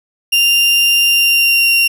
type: tone with pitch glide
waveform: 35% pulse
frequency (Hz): 2788 to 2761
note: F7 to F7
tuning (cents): -4 to -20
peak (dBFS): -7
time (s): 0.32-1.88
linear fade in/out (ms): 10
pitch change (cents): -16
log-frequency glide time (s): 1.06-1.68
effects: none